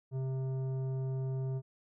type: tone with tanh clipping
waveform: triangle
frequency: 132 Hz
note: C3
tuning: 16 cents sharp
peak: -34 dBFS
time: 0.11-1.62 s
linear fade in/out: 50 ms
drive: 15 dB
effects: none